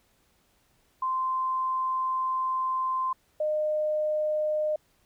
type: tone pair in turn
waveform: sine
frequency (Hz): 1040 / 610.9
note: C6 / D#5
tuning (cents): -11 / -32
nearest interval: major sixth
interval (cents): 921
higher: first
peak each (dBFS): -25 / -24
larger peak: second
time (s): 1.02-3.13 / 3.4-4.76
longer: first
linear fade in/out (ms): 5
effects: pink hiss -67 dBFS RMS until 5.05 s